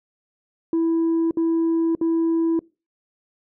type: tone bursts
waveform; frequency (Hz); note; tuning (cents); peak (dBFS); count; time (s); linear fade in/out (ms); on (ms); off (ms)
sine; 329.6; E4; 0; -15; 3; 0.73-2.592; 2; 580; 61
effects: noise-tail reverb RT60 0.3 s tail -25 dB re dry + tanh soft clip ceiling -16 dBFS